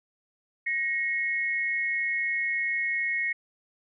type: tone pair together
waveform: sine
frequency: 1883 / 2178 Hz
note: A#6 / C#7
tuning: +17 / -31 cents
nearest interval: minor third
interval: 252 cents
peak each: -28 dBFS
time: 0.66-3.33 s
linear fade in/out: 10 ms
effects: none